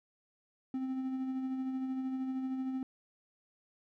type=tone with tremolo; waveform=triangle; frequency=261.6 Hz; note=C4; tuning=in tune; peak=-30 dBFS; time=0.74-2.83 s; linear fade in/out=2 ms; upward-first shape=sine; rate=13 Hz; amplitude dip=35%; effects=none